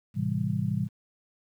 sine chord, A minor seventh, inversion none, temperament just, 110 / 132 / 165 / 198 Hz, A2 / C3 / E3 / G3, 0 / +16 / +2 / +18 cents, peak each -31 dBFS, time 0.14-0.89 s, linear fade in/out 50 ms, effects 10-bit

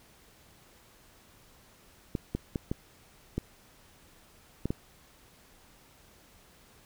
clicks, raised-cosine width 3 ms, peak -17 dBFS, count 7, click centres 2.152 / 2.35 / 2.558 / 2.715 / 3.38 / 4.656 / 4.705 s, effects pink hiss -59 dBFS RMS until 6.85 s

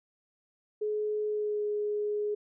sine tone with pitch glide, 423.6 to 417.5 Hz, G#4 to G#4, +34 to +9 cents, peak -28 dBFS, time 0.81-2.35 s, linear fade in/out 10 ms, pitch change -25 cents, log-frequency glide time 1.26-1.65 s, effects none

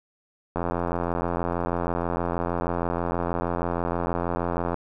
click train, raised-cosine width 1 ms, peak -12 dBFS, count 362, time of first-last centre 0.56-4.743 s, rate 86.3 Hz, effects none

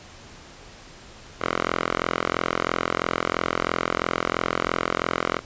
5% pulse tone with band-pass filter, 43 Hz, F1, 26 cents flat, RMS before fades -26 dBFS, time 1.39-5.41 s, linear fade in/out 50 ms, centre 1300 Hz, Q 1, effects pink hiss -45 dBFS RMS until 5.45 s + resampled to 16000 Hz

